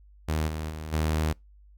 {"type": "tone with level steps", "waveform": "sawtooth", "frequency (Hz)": 78, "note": "D#2", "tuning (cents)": 5, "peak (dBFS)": [-21, -27, -31, -20], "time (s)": [0.28, 1.33], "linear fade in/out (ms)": 10, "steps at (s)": [0.47, 0.69, 0.92], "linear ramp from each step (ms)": 20, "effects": ["noise-tail reverb RT60 0.2 s tail -26 dB re dry", "added 50 Hz sine -51 dBFS peak until 1.77 s"]}